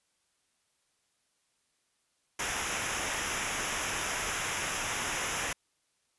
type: noise with comb filter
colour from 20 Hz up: pink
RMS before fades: -33 dBFS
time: 2.39-5.53 s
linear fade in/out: 5 ms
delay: 0.23 ms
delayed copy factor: -0.75
effects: white hiss -75 dBFS RMS until 6.18 s + resampled to 24000 Hz